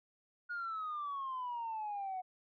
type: exponential sweep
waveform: sine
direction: down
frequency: 1447 to 733 Hz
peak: -36 dBFS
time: 0.49-2.22 s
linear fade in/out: 20 ms
effects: tanh soft clip ceiling -34 dBFS